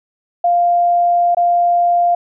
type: tone with dropouts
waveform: sine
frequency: 698 Hz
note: F5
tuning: 1 cent flat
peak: -10 dBFS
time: 0.44-2.15 s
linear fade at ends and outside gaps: 5 ms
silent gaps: 1.348-1.369 s
effects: none